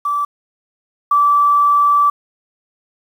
sine tone pair in turn, 1160 / 1160 Hz, D6 / D6, -22 / -22 cents, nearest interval unison, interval 0 cents, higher neither, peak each -15 / -9 dBFS, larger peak second, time 0.05-0.25 / 1.11-2.1 s, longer second, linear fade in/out 5 ms, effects 7-bit

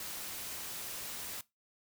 white noise, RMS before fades -42 dBFS, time 0-1.41 s, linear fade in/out 2 ms, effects noise-tail reverb RT60 0.2 s tail -20 dB re dry

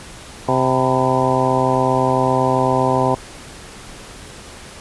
harmonic tone with a mistuned harmonic, 130 Hz, C3, 11 cents flat, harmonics 1 / 2 / 3 / 4 / 5 / 6 / 7 / 8, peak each -22 / -22 / -22 / -22 / -22 / -22 / -22 / -22 dBFS, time 0.48-3.15 s, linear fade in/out 5 ms, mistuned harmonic 8, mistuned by -72 cents, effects pink hiss -37 dBFS RMS until 4.8 s + resampled to 24000 Hz

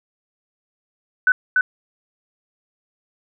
sine tone with echo, 1500 Hz, F#6, 23 cents sharp, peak -11 dBFS, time 1.27-1.32 s, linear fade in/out 2 ms, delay 290 ms, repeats 1, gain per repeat -2 dB, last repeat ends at 1.61 s, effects none

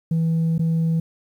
sine tone with dropouts, 163.6 Hz, E3, 13 cents flat, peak -15 dBFS, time 0.11-1 s, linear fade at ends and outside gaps 5 ms, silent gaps 0.581-0.593 s, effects tanh soft clip ceiling -16 dBFS + 9-bit

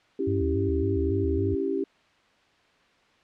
sine chord, C# diminished, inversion none, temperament equal, 277.2 / 329.6 / 392 Hz, C#4 / E4 / G4, 0 / 0 / 0 cents, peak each -30 / -31 / -27 dBFS, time 0.19-1.84 s, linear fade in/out 5 ms
sine tone with vibrato, 87.31 Hz, F2, in tune, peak -26 dBFS, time 0.27-1.55 s, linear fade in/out 5 ms, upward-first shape square, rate 3.6 Hz, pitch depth 190 cents each way
effects white hiss -61 dBFS RMS until 3.23 s + low-pass 3000 Hz 12 dB/octave

